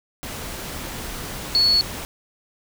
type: tone in noise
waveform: sine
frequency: 4395 Hz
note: C#8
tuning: 16 cents flat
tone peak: -14 dBFS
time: 1.55-1.81 s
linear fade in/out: 0 ms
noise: pink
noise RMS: -32 dBFS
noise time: 0.23-2.05 s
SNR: +15 dB
effects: none